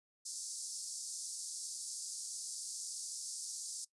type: band-pass noise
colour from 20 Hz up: white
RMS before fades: -44 dBFS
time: 0.25-3.85 s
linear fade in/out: 10 ms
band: 4700 to 10000 Hz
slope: 48 dB/octave
effects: noise-tail reverb RT60 0.1 s tail -18 dB re dry + resampled to 24000 Hz